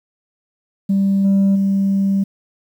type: tone with level steps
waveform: sine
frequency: 196 Hz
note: G3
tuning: in tune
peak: -11 / -8 / -12 dBFS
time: 0.89-2.24 s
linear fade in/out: 10 ms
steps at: 1.24 / 1.55 s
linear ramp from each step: 10 ms
effects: tanh soft clip ceiling -10 dBFS + 8-bit